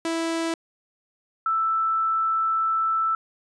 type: tone pair in turn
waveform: sawtooth / sine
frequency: 329.4 / 1322.2 Hz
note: E4 / E6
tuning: -1 / +5 cents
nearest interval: 2 octaves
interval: 2406 cents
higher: second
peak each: -20 dBFS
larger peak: neither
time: 0.05-0.54 / 1.46-3.15 s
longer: second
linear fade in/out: 2 ms
effects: resampled to 22050 Hz